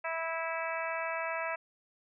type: harmonic tone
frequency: 327.4 Hz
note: E4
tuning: 12 cents flat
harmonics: 2 / 3 / 4 / 5 / 6 / 7 / 8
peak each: -37 / -39 / -40 / -41 / -42 / -42 / -43 dBFS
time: 0.04-1.56 s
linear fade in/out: 10 ms
effects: none